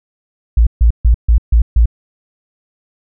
sine tone bursts, 57 Hz, A#1, 38 cents flat, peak -5 dBFS, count 6, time 0.57-1.858 s, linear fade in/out 5 ms, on 98 ms, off 140 ms, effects none

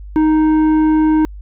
sine tone with tanh clipping, 311.1 Hz, D#4, in tune, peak -11 dBFS, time 0.16-1.25 s, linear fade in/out 0 ms, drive 9 dB, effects added 50 Hz sine -29 dBFS peak until 1.41 s

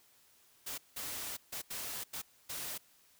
white noise bursts at uneven times, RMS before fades -41 dBFS, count 6, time 0.66-0.78 / 0.96-1.37 / 1.52-1.62 / 1.7-2.04 / 2.13-2.22 / 2.49-2.78 s, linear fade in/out 10 ms, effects white hiss -66 dBFS RMS until 3.19 s

